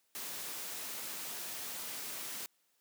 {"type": "noise", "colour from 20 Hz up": "white", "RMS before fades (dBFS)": -42, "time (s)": [0.15, 2.46], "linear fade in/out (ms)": 0, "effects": ["white hiss -75 dBFS RMS until 2.8 s", "high-pass 150 Hz 12 dB/octave"]}